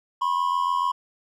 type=tone pair together; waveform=triangle; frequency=987.8 / 1074.7 Hz; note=B5 / C6; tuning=0 / +46 cents; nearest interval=minor second; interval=146 cents; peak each=-22 dBFS; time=0.21-0.92 s; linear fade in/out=10 ms; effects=none